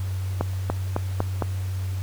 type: accelerating click train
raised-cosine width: 1 ms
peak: -9 dBFS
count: 5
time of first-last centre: 0.41-1.423 s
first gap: 290 ms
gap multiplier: 0.91
effects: added 94 Hz sine -25 dBFS peak until 2.02 s + pink hiss -44 dBFS RMS until 2.02 s